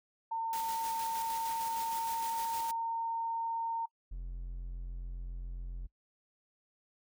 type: tone with pitch glide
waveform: sine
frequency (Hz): 907 to 915.4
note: A#5 to A#5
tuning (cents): -48 to -32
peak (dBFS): -32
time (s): 0.31-3.86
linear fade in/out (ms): 10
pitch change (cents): +16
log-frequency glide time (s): 0.9-2.66
type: noise with tremolo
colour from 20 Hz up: white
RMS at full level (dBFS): -43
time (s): 0.53-2.71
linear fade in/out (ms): 0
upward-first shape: square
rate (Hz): 6.5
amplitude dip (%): 30
type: tone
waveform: triangle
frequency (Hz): 43.65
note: F1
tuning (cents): 0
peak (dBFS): -36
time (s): 4.11-5.87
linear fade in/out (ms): 10
effects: noise-tail reverb RT60 0.1 s tail -24 dB re dry